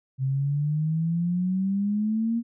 sine exponential sweep, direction up, 130.81 to 235.9 Hz, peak -22 dBFS, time 0.18-2.43 s, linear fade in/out 50 ms, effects none

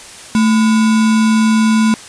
sine tone with sample-and-hold, 220 Hz, A3, in tune, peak -8 dBFS, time 0.35-1.94 s, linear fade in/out 0 ms, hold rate 1225 Hz, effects white hiss -34 dBFS RMS until 2.08 s + resampled to 22050 Hz

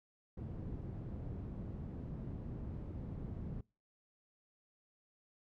white low-pass noise, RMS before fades -44 dBFS, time 0.37-3.61 s, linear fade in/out 5 ms, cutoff 170 Hz, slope 12 dB/octave, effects noise-tail reverb RT60 0.3 s tail -24 dB re dry

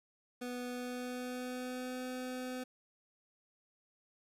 25% pulse tone with pitch glide, 246.9 to 253.8 Hz, B3 to B3, 0 to +47 cents, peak -35 dBFS, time 0.41-2.64 s, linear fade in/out 10 ms, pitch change +47 cents, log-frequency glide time 0.69-2.04 s, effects resampled to 32000 Hz + 11-bit

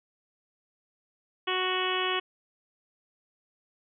harmonic tone, 370 Hz, F#4, in tune, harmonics 1 / 2 / 3 / 4 / 5 / 6 / 7 / 8 / 9, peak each -32 / -37 / -32 / -38 / -36 / -38 / -36 / -33 / -37 dBFS, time 1.47-2.2 s, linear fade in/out 10 ms, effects none

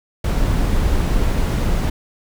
brown noise, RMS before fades -17 dBFS, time 0.24-1.9 s, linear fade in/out 5 ms, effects none

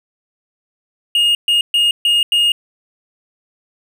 triangle tone bursts at uneven times, 2849 Hz, F7, 34 cents sharp, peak -9 dBFS, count 5, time 1.15-1.35 / 1.48-1.61 / 1.74-1.91 / 2.05-2.23 / 2.32-2.52 s, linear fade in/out 2 ms, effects none

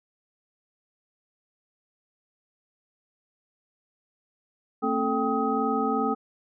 sine tone cluster, 226 / 268.6 / 437.6 / 784 / 1262 Hz, A3 / C4 / A4 / G5 / D#6, +47 / +46 / -9 / 0 / +24 cents, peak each -29 dBFS, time 4.82-6.15 s, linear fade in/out 20 ms, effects none

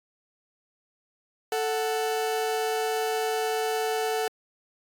40% pulse tone pair together, 440.6 / 741 Hz, A4 / F#5, +2 / +2 cents, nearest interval major sixth, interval 900 cents, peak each -26 / -29 dBFS, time 1.52-4.28 s, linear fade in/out 2 ms, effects AAC 64 kbps

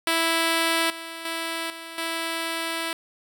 5% pulse tone with level steps, 329.6 Hz, E4, in tune, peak -9 / -23 / -16 / -25 / -15 dBFS, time 0.07-2.93 s, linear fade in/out 2 ms, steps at 0.9 / 1.25 / 1.7 / 1.98 s, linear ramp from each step 2 ms, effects none

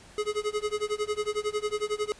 square tone with tremolo, 421 Hz, G#4, 24 cents sharp, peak -25 dBFS, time 0.18-2.12 s, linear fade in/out 0 ms, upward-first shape sine, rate 11 Hz, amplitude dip 95%, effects pink hiss -52 dBFS RMS until 2.19 s + resampled to 22050 Hz

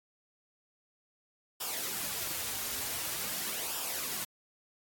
white noise with flanger, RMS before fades -36 dBFS, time 1.6-4.25 s, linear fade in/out 10 ms, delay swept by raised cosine 0.47 to 5.97 ms, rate 0.46 Hz, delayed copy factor -0.6, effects AAC 64 kbps

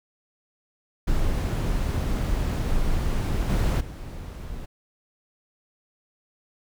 brown noise with level steps, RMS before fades -24 / -21 / -35 dBFS, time 1.07-4.66 s, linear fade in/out 10 ms, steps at 3.49 / 3.8 s, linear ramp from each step 10 ms, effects none

